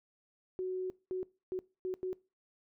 sine tone bursts at uneven times, 370.8 Hz, F#4, 4 cents sharp, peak -33 dBFS, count 5, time 0.59-0.9 / 1.11-1.23 / 1.52-1.59 / 1.85-1.94 / 2.03-2.13 s, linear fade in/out 0 ms, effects noise-tail reverb RT60 0.3 s tail -22 dB re dry

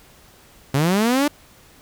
sawtooth linear sweep, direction up, 130.81 to 299.4 Hz, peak -12 dBFS, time 0.74-1.28 s, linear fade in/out 5 ms, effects pink hiss -50 dBFS RMS until 1.81 s

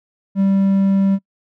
triangle tone, 195.1 Hz, G3, 8 cents flat, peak -10 dBFS, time 0.35-1.19 s, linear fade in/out 50 ms, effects noise-tail reverb RT60 0.1 s tail -26 dB re dry

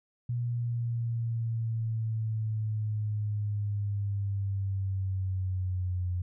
sine linear sweep, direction down, 120.8 to 89.3 Hz, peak -28 dBFS, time 0.29-6.22 s, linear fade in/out 5 ms, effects none

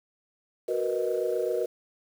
sine chord, B major seventh, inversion second, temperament equal, 370 / 466.2 / 493.9 / 622.3 Hz, F#4 / A#4 / B4 / D#5, 0 / 0 / 0 / 0 cents, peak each -30 / -29 / -30 / -32 dBFS, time 0.68-1.66 s, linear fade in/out 10 ms, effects tanh soft clip ceiling -16 dBFS + 8-bit

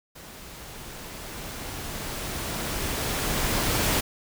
pink noise with level ramp, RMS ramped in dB -44 to -23 dBFS, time 0.15-4.01 s, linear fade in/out 10 ms, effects none

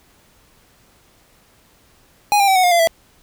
square tone with pitch steps, 826 / 796 / 767.1 / 739.3 / 712.5 / 686.6 / 661.7 Hz, G#5 / G5 / G5 / F#5 / F5 / F5 / E5, -10 / +26 / -38 / -2 / +34 / -30 / +6 cents, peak -12 dBFS, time 2.32-2.873 s, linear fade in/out 0 ms, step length 79 ms, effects pink hiss -54 dBFS RMS until 3.22 s

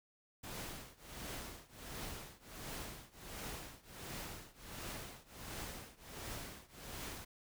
pink noise with tremolo, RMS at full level -44 dBFS, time 0.43-7.25 s, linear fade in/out 10 ms, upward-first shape triangle, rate 1.4 Hz, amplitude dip 95%, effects none

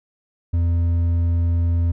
triangle tone with hard clipping, 85 Hz, F2, 46 cents flat, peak -17 dBFS, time 0.53-1.92 s, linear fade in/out 10 ms, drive 7 dB, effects none

